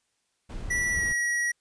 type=noise; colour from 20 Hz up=brown; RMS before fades=-36 dBFS; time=0.49-1.13 s; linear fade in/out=10 ms
type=tone with pitch glide; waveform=square; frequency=1953 to 1913.9 Hz; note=B6 to A#6; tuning=-20 to +45 cents; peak=-25 dBFS; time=0.7-1.52 s; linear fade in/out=10 ms; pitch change=-35 cents; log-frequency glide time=0.92-1.03 s
effects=white hiss -74 dBFS RMS until 1.6 s + resampled to 22050 Hz